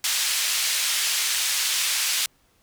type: band-pass noise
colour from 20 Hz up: pink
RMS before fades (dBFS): -24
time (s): 0.04-2.26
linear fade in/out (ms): 2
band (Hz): 2700 to 11000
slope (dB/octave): 12
effects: pink hiss -63 dBFS RMS until 2.62 s